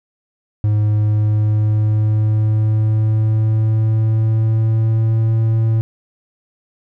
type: tone with pitch glide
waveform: triangle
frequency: 105.7 to 111.99 Hz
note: G#2 to A2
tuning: +31 to +31 cents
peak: -10 dBFS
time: 0.64-5.81 s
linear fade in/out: 0 ms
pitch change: +100 cents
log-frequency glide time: 0.75-5.3 s
effects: none